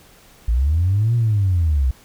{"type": "linear two-way sweep", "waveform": "sine", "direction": "up then down", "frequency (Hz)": [53.2, 120, 61.3], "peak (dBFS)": -13, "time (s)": [0.48, 1.91], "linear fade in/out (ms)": 5, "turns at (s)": 1.15, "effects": ["tanh soft clip ceiling -10 dBFS", "pink hiss -49 dBFS RMS until 2.04 s"]}